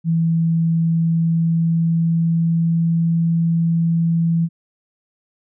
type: tone with pitch glide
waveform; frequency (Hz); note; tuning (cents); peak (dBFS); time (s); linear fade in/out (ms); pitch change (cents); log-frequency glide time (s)
sine; 164.81 to 166.44; E3 to E3; 0 to +17; -14; 0.04-4.49; 50; +17; 0.75-3.16
effects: none